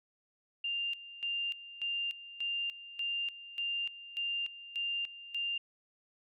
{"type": "tone with tremolo", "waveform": "sine", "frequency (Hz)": 2794, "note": "F7", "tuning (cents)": 0, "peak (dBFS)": -32, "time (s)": [0.64, 5.58], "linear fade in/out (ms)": 5, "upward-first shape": "square", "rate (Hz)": 1.7, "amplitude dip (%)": 80, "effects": []}